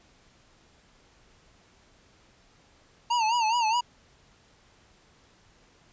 square tone with vibrato, 916 Hz, A#5, 31 cents flat, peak -23 dBFS, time 3.1-3.81 s, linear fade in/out 10 ms, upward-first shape sine, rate 4.8 Hz, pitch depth 110 cents each way, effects pink hiss -60 dBFS RMS until 5.92 s + resampled to 16000 Hz

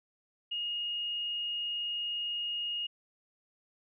sine tone, 2861 Hz, F7, 41 cents sharp, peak -32 dBFS, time 0.51-2.87 s, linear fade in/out 10 ms, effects none

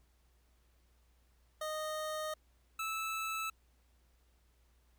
25% pulse tone pair in turn, 619 / 1311.6 Hz, D#5 / E6, -9 / -9 cents, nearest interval octave + minor second, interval 1300 cents, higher second, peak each -33 / -32 dBFS, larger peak second, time 1.61-2.34 / 2.79-3.5 s, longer first, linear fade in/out 5 ms, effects added 60 Hz sine -67 dBFS peak until 4.98 s + pink hiss -75 dBFS RMS until 4.98 s

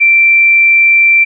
sine tone, 2349 Hz, D7, in tune, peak -4 dBFS, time 0-1.25 s, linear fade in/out 20 ms, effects none

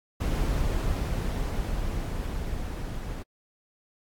brown noise with level ramp, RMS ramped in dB -25 to -34 dBFS, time 0.2-3.23 s, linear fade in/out 10 ms, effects AAC 64 kbps

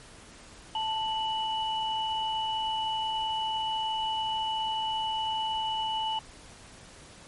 sine tone pair together, 880 / 2950 Hz, A5 / F#7, 0 / -6 cents, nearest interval octave + major sixth, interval 2094 cents, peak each -29 / -32 dBFS, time 0.75-6.19 s, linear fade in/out 2 ms, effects pink hiss -50 dBFS RMS until 7.27 s + MP3 48 kbps

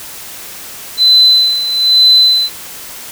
sine tone with tremolo, 4030 Hz, B7, 34 cents sharp, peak -3 dBFS, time 0.97-2.5 s, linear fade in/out 50 ms, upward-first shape sine, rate 1.1 Hz, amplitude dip 70%, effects white hiss -29 dBFS RMS until 3.11 s

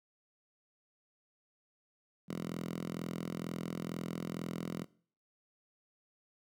5% pulse tone with high-pass filter, 42.15 Hz, E1, 39 cents sharp, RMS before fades -40 dBFS, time 2.28-4.85 s, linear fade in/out 20 ms, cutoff 180 Hz, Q 3, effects noise-tail reverb RT60 0.5 s tail -21 dB re dry

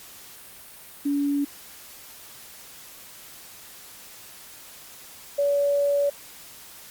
sine tone pair in turn, 284.8 / 569.6 Hz, C#4 / C#5, +47 / +47 cents, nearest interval octave, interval 1200 cents, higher second, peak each -21 / -19 dBFS, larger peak second, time 1.05-1.45 / 5.38-6.1 s, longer second, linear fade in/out 10 ms, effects white hiss -45 dBFS RMS until 6.9 s + Opus 48 kbps

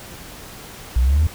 sine exponential sweep, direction up, 58.2 to 82.41 Hz, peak -11 dBFS, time 0.96-1.27 s, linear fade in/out 5 ms, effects tanh soft clip ceiling -10 dBFS + pink hiss -38 dBFS RMS until 1.34 s

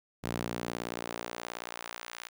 sawtooth tone with high-pass filter sweep, 58.6 Hz, A#1, 10 cents sharp, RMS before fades -39 dBFS, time 0.23-2.29 s, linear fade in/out 20 ms, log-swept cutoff 140 to 1500 Hz, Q 0.75, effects none

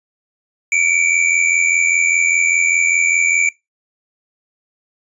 square tone pair together, 2274 / 2359 Hz, C#7 / D7, +44 / +7 cents, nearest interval minor second, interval 63 cents, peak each -16 dBFS, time 0.72-3.49 s, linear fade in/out 2 ms, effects noise-tail reverb RT60 0.2 s tail -22 dB re dry + resampled to 22050 Hz

